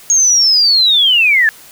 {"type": "linear sweep", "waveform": "sine", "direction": "down", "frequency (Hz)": [6610, 1686], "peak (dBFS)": -7, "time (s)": [0.1, 1.49], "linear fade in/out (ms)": 0, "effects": ["white hiss -39 dBFS RMS until 1.71 s"]}